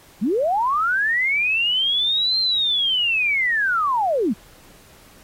sine linear two-way sweep, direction up then down, 174.61 to 4186 to 174.61 Hz, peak -17 dBFS, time 0.21-4.34 s, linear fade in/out 20 ms, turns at 2.39 s, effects pink hiss -50 dBFS RMS until 5.23 s + AAC 48 kbps

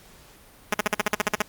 5% pulse tone bursts, 210 Hz, G#3, 19 cents sharp, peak -8 dBFS, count 11, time 0.72-1.421 s, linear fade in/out 5 ms, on 21 ms, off 47 ms, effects pink hiss -51 dBFS RMS until 1.48 s + Opus 48 kbps

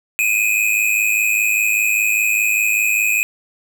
square tone pair together, 2451 / 2556 Hz, D#7 / D#7, -27 / +46 cents, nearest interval minor second, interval 73 cents, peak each -18 dBFS, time 0.19-3.23 s, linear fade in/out 0 ms, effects none

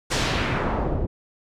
pink noise with low-pass filter sweep, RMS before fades -24 dBFS, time 0.1-1.07 s, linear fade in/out 20 ms, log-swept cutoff 7500 to 380 Hz, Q 1.1, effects none

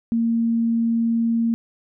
sine tone, 230.2 Hz, A#3, 22 cents flat, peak -17 dBFS, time 0.12-1.54 s, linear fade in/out 0 ms, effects none

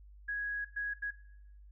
sine tone bursts at uneven times, 1661.2 Hz, G#6, in tune, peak -33 dBFS, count 3, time 0.28-0.65 / 0.76-0.94 / 1.02-1.11 s, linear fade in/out 10 ms, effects noise-tail reverb RT60 0.8 s tail -17 dB re dry + added 50 Hz sine -52 dBFS peak until 1.71 s

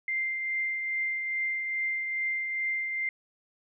sine tone with tremolo, 2093 Hz, C7, in tune, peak -26 dBFS, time 0.08-3.09 s, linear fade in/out 2 ms, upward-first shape triangle, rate 2.4 Hz, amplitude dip 40%, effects none

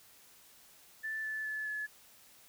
sine tone with pitch steps, 1760 / 1743.8 / 1727.8 / 1711.9 Hz, A6 / A6 / A6 / A6, 0 / -16 / -32 / -48 cents, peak -35 dBFS, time 1.03-1.87 s, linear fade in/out 20 ms, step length 210 ms, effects white hiss -60 dBFS RMS until 2.48 s

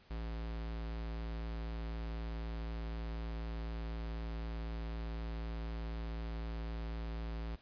square tone, 56 Hz, A1, 31 cents sharp, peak -39 dBFS, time 0.1-7.56 s, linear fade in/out 10 ms, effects pink hiss -64 dBFS RMS until 7.61 s + resampled to 11025 Hz

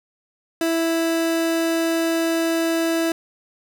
30% pulse tone, 329.6 Hz, E4, in tune, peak -16 dBFS, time 0.61-3.12 s, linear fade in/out 2 ms, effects none

